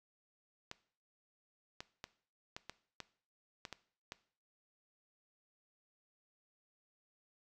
clicks, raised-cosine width 0.2 ms, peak -26 dBFS, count 9, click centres 0.714 / 1.805 / 2.041 / 2.565 / 2.696 / 3.003 / 3.652 / 3.727 / 4.121 s, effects noise-tail reverb RT60 0.5 s tail -18 dB re dry

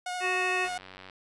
sawtooth tone with vibrato, 724 Hz, F#5, 38 cents flat, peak -28 dBFS, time 0.06-0.78 s, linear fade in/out 5 ms, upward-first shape sine, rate 13 Hz, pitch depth 14 cents each way
harmonic tone, 370 Hz, F#4, in tune, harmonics 1 / 3 / 5 / 7, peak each -33 / -35 / -31 / -30 dBFS, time 0.2-0.69 s, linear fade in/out 50 ms
click train, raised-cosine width 0.3 ms, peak -29 dBFS, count 43, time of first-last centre 0.65-1.098 s, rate 93.8 Hz
effects resampled to 24000 Hz

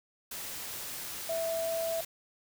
sine tone in noise, 659.3 Hz, E5, in tune, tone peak -30 dBFS, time 1.29-2.01 s, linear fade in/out 5 ms, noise white, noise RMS -40 dBFS, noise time 0.31-2.05 s, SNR +7 dB, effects none

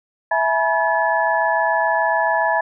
sine tone cluster, 658 / 844 / 971 / 1716 Hz, E5 / G#5 / B5 / A6, -3 / +28 / -30 / -44 cents, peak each -21 dBFS, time 0.31-2.61 s, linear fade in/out 5 ms, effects none

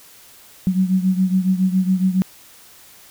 sine beating tone pair, 185 / 192.2 Hz, F#3 / G3, 0 / -34 cents, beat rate 7.2 Hz, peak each -16 / -20 dBFS, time 0.67-2.22 s, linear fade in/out 0 ms, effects white hiss -46 dBFS RMS until 3.1 s

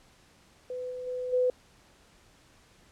sine tone with level steps, 502 Hz, B4, 28 cents sharp, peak -33 / -35 / -31 / -22 dBFS, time 0.7-1.5 s, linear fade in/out 2 ms, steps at 0.9 / 1.06 / 1.32 s, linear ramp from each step 20 ms, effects pink hiss -60 dBFS RMS until 2.91 s + low-pass 9000 Hz 12 dB/octave

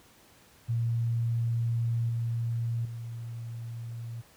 sine tone with level steps, 116.54 Hz, A#2, in tune, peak -25 / -27 / -35 dBFS, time 0.68-4.22 s, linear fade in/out 20 ms, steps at 2.09 / 2.85 s, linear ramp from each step 2 ms, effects pink hiss -58 dBFS RMS until 4.36 s + high-pass 60 Hz 12 dB/octave

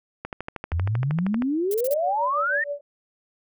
click train, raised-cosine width 0.5 ms, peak -16 dBFS, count 16, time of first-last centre 0.25-1.422 s, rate 12.8 Hz
sine exponential sweep, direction up, 78.2 to 1878 Hz, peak -21 dBFS, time 0.72-2.64 s, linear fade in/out 5 ms
violet noise bursts, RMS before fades -32 dBFS, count 4, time 1.71-1.939 s, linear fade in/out 2 ms, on 31 ms, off 35 ms
sine tone with tremolo, 576 Hz, D5, 34 cents flat, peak -24 dBFS, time 1.88-2.81 s, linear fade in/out 10 ms, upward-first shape triangle, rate 6.3 Hz, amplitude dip 100%
effects none

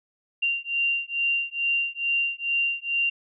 sine beating tone pair, 2772 / 2774.3 Hz, F7 / F7, -14 / -12 cents, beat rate 2.3 Hz, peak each -26 dBFS, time 0.42-3.1 s, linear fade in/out 10 ms, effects none

